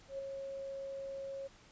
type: tone with ADSR envelope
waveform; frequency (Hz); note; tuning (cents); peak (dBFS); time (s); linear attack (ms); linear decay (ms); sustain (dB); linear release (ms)
sine; 546; C#5; -26; -36; 0.08-1.48; 110; 4; -4; 17
effects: pink hiss -61 dBFS RMS until 1.71 s + resampled to 16000 Hz